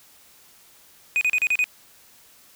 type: tone bursts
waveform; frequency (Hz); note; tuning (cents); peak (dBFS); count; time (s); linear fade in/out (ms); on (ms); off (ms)
triangle; 2489; D#7; 0; -16; 6; 1.16-1.641; 0; 51; 35
effects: white hiss -53 dBFS RMS until 2.55 s